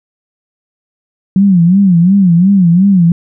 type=tone with vibrato; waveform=sine; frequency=183.5 Hz; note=F#3; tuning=14 cents flat; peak=-4 dBFS; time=1.36-3.12 s; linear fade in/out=2 ms; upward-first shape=sine; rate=2.8 Hz; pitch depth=160 cents each way; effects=none